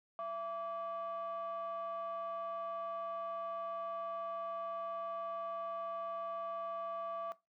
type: ring-modulated tone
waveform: triangle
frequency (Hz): 242.8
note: B3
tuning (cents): -29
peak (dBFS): -32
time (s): 0.19-7.32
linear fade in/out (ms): 0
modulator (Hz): 913
effects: noise-tail reverb RT60 0.2 s tail -18 dB re dry + tanh soft clip ceiling -32 dBFS